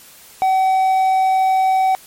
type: tone with hard clipping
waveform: triangle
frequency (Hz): 759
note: F#5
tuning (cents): +44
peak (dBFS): -13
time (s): 0.42-1.95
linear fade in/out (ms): 0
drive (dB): 6
effects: white hiss -43 dBFS RMS until 2.06 s + MP3 64 kbps